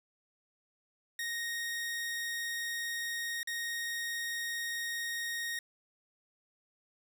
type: tone with dropouts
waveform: sawtooth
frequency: 1864.7 Hz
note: A#6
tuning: in tune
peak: -31 dBFS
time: 1.19-5.59 s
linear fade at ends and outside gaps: 2 ms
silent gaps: 3.431-3.473 s
effects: none